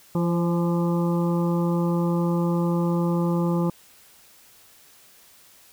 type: harmonic tone with a mistuned harmonic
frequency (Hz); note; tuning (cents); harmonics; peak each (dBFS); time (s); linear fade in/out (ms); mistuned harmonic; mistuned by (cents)
171.2; F3; -34; 1 / 2 / 3 / 5 / 6 / 7; -21 / -27 / -31 / -35 / -37 / -38; 0.15-3.7; 2; 3; +22
effects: white hiss -53 dBFS RMS until 5.72 s